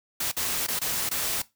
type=noise with dropouts; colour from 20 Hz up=white; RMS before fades=-28 dBFS; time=0.2-1.42 s; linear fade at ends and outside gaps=5 ms; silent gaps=0.316-0.366 / 0.667-0.683 / 0.792-0.814 / 1.092-1.111 s; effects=noise-tail reverb RT60 0.2 s tail -18 dB re dry